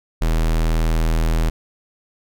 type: tone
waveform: square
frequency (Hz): 40.39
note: E1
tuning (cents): -35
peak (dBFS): -16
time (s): 0.21-1.5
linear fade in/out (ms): 10
effects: none